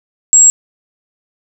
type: tone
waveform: sine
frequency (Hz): 7610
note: A#8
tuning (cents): +35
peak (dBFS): -3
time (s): 0.33-0.5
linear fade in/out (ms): 0
effects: none